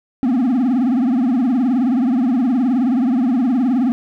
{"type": "tone with vibrato", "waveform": "triangle", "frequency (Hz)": 250.5, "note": "B3", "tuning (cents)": 25, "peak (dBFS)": -11, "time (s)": [0.23, 3.92], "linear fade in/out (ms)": 0, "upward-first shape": "triangle", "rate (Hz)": 19, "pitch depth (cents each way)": 210, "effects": []}